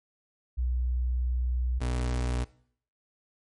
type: tone pair in turn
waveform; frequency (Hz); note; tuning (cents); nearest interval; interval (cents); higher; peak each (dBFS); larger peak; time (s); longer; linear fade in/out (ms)
sine / 35% pulse; 61.74 / 61.44; B1 / B1; 0 / -8; unison; 8; first; -25; neither; 0.57-1.8 / 1.8-2.45; first; 20
effects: noise-tail reverb RT60 0.6 s tail -20 dB re dry + MP3 48 kbps